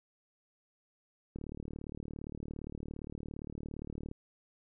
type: click train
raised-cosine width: 3 ms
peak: -29 dBFS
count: 104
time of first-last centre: 1.36-4.114 s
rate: 37.4 Hz
effects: none